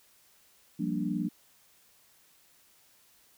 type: chord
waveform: sine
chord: G minor seventh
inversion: third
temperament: equal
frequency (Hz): 174.61 / 196 / 233.1 / 293.7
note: F3 / G3 / Bb3 / D4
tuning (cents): 0 / 0 / 0 / 0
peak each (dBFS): -34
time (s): 0.79-1.29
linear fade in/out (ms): 10
effects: white hiss -63 dBFS RMS until 3.37 s